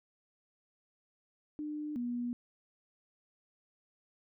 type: tone pair in turn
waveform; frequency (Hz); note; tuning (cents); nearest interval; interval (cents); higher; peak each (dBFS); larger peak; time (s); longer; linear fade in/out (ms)
sine; 300.2 / 241.9; D4 / B3; +38 / -36; major third; 374; first; -36 / -33; second; 1.59-1.96 / 1.96-2.33; neither; 0
effects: none